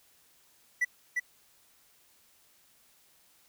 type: tone with echo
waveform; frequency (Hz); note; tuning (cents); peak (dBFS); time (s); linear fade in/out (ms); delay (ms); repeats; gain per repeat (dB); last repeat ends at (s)
triangle; 1968; B6; -7; -22; 0.81-0.85; 10; 350; 1; -3; 1.2
effects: white hiss -64 dBFS RMS until 3.48 s